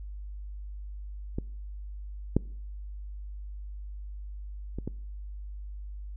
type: clicks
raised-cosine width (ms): 3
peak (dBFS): -18 / -9 / -22 / -19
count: 4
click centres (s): 1.385 / 2.366 / 4.786 / 4.876
effects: noise-tail reverb RT60 0.6 s tail -24 dB re dry + added 50 Hz sine -37 dBFS peak until 6.16 s